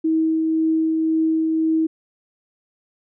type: tone with tremolo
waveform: sine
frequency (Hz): 320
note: D#4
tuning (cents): +49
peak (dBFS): -15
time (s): 0.04-1.87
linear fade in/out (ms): 10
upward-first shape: triangle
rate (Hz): 1.9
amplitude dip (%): 25
effects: none